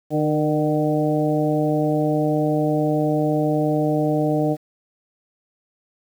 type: harmonic tone with a mistuned harmonic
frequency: 151.6 Hz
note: D#3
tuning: 45 cents flat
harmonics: 1 / 2 / 3 / 4 / 5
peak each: -23 / -21 / -25 / -24 / -28 dBFS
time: 0.1-4.57 s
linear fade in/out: 50 ms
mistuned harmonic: 3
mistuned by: +35 cents
effects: 8-bit